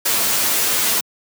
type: noise with comb filter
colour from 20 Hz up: white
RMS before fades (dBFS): -18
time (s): 0.05-1.01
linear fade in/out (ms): 10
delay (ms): 8.9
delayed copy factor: +0.8
effects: high-pass 150 Hz 12 dB/octave